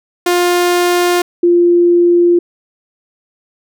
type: tone pair in turn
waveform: sawtooth / sine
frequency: 353.2 / 347.7 Hz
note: F4 / F4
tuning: +20 / -8 cents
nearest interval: unison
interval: 28 cents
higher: first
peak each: -6 dBFS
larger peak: neither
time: 0.26-1.22 / 1.43-2.39 s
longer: neither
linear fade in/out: 5 ms
effects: none